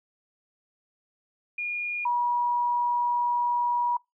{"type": "tone pair in turn", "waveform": "sine", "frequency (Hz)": [2430, 964.3], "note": ["D#7", "B5"], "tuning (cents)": [-42, -42], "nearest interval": "octave + major third", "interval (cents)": 1600, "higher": "first", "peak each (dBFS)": [-28, -22], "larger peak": "second", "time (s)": [[1.58, 2.05], [2.05, 3.97]], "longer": "second", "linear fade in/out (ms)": 5, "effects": ["noise-tail reverb RT60 0.2 s tail -25 dB re dry"]}